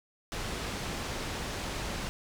pink low-pass noise, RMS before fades -36 dBFS, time 0.32-2.09 s, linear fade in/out 0 ms, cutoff 7000 Hz, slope 12 dB/octave, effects none

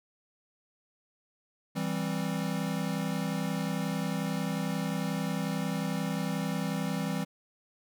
square chord, C major, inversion first, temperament equal, 164.81 / 196 / 261.6 Hz, E3 / G3 / C4, 0 / 0 / 0 cents, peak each -34 / -34 / -37 dBFS, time 1.75-7.25 s, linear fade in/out 20 ms, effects none

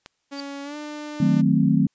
click, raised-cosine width 0.2 ms, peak -21 dBFS, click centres 0.061 s
sawtooth tone with pitch glide, 280.2 to 298.6 Hz, C#4 to D4, +19 to +29 cents, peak -28 dBFS, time 0.31-1.42 s, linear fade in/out 20 ms, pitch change +110 cents, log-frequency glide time 0.63-0.76 s
sine tone with exponential growth, 4636 Hz, D8, 23 cents flat, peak -27 dBFS, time 0.33-0.4 s, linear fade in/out 0 ms, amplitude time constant 15 ms
sine chord, D# diminished seventh, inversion none, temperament equal, 155.56 / 185 / 220 / 261.6 Hz, D#3 / F#3 / A3 / C4, 0 / 0 / 0 / 0 cents, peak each -21 dBFS, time 1.2-1.87 s, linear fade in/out 5 ms
effects white hiss -72 dBFS RMS until 1.94 s + resampled to 16000 Hz

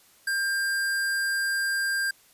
square tone, 1595 Hz, G6, 30 cents sharp, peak -25 dBFS, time 0.27-2.11 s, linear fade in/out 5 ms, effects white hiss -58 dBFS RMS until 2.33 s + resampled to 32000 Hz

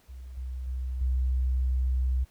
sine tone with level steps, 63.8 Hz, C2, 43 cents flat, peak -39 / -32 / -29 / -23 dBFS, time 0.08-2.25 s, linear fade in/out 20 ms, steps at 0.37 / 0.67 / 1.01 s, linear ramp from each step 5 ms, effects pink hiss -63 dBFS RMS until 2.3 s

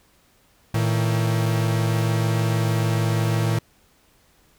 45% pulse tone pair together, 112.6 / 159.1 Hz, A2 / D#3, +40 / +39 cents, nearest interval tritone, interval 599 cents, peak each -20 / -25 dBFS, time 0.74-3.59 s, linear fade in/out 5 ms, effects pink hiss -59 dBFS RMS until 4.58 s

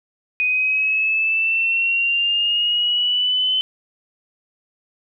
sine exponential sweep, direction up, 2489 to 3051 Hz, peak -16 dBFS, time 0.4-3.61 s, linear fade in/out 0 ms, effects none

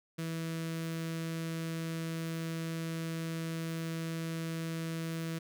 sawtooth tone with notch filter, 163.7 Hz, E3, 12 cents flat, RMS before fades -37 dBFS, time 0.18-5.39 s, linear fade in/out 10 ms, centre 840 Hz, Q 1.4, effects none

